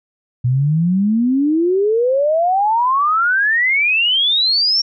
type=exponential sweep; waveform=sine; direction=up; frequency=120 to 5588 Hz; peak=-12 dBFS; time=0.44-4.82 s; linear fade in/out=10 ms; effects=none